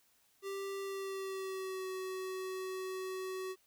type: tone with pitch glide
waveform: square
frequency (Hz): 392.6 to 375.5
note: G4 to F#4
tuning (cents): +3 to +26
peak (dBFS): -39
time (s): 0.42-3.56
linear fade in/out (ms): 50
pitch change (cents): -77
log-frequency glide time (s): 0.81-1.88
effects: white hiss -71 dBFS RMS until 3.66 s